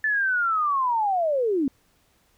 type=linear sweep; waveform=sine; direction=down; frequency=1760 to 254.3 Hz; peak=-20 dBFS; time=0.04-1.68 s; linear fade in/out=2 ms; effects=pink hiss -64 dBFS RMS until 2.37 s